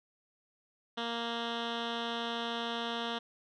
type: tone with low-pass filter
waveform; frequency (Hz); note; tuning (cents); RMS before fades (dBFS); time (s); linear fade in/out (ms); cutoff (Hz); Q
10% pulse; 233.1; A#3; 0; -36; 0.97-3.19; 10; 3400; 3
effects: none